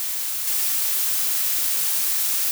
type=noise with level steps; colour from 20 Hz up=blue; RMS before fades=-26 / -22 dBFS; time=0-2.51 s; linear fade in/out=0 ms; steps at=0.47 s; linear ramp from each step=5 ms; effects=none